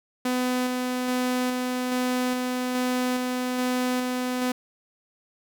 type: tone with tremolo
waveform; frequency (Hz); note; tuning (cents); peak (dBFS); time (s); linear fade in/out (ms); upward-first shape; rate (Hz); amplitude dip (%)
sawtooth; 251.3; B3; +30; -19; 0.25-4.52; 5; square; 1.2; 25
effects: none